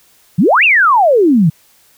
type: exponential two-way sweep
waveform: sine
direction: up then down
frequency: 146.83 to 2845 to 146.83 Hz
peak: -6 dBFS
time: 0.38-1.5 s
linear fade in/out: 10 ms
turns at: 0.64 s
effects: white hiss -50 dBFS RMS until 1.97 s